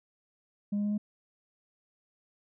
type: tone with pitch steps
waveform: sine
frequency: 204.2 / 205.7 / 207.3 / 208.9 Hz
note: G#3 / G#3 / G#3 / G#3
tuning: -29 / -16 / -3 / +10 cents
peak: -25 dBFS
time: 0.72-0.98 s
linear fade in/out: 10 ms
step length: 65 ms
effects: tanh soft clip ceiling -26 dBFS